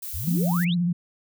violet noise, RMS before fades -34 dBFS, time 0.02-0.65 s, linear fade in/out 10 ms
sine exponential sweep, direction up, 65.41 to 4186 Hz, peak -29 dBFS, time 0.13-0.75 s, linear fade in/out 20 ms
sine tone with vibrato, 174.3 Hz, F3, 3 cents flat, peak -20 dBFS, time 0.27-0.93 s, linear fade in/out 10 ms, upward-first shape sine, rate 15 Hz, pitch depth 46 cents each way
effects none

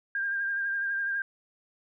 sine tone with vibrato, 1600 Hz, G6, 35 cents sharp, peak -27 dBFS, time 0.15-1.22 s, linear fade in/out 2 ms, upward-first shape triangle, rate 12 Hz, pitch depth 33 cents each way, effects none

